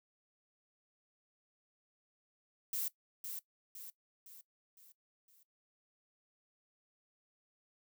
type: noise with echo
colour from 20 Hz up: violet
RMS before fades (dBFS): -37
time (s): 2.73-2.88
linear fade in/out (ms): 2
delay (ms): 510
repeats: 5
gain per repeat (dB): -6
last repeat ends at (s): 5.43
effects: noise-tail reverb RT60 0.1 s tail -18 dB re dry